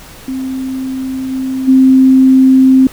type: tone with level steps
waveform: sine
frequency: 262.4 Hz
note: C4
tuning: 5 cents sharp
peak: -16 / -14 / -3 dBFS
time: 0.28-2.87 s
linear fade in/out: 2 ms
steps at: 1.31 / 1.67 s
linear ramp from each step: 20 ms
effects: pink hiss -35 dBFS RMS until 2.92 s